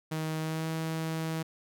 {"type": "tone with pitch glide", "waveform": "sawtooth", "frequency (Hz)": [157.8, 160.93], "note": ["D#3", "E3"], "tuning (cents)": [25, -41], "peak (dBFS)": -27, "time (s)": [0.11, 1.43], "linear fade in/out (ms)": 10, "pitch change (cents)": 34, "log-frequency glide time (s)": [0.4, 0.68], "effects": []}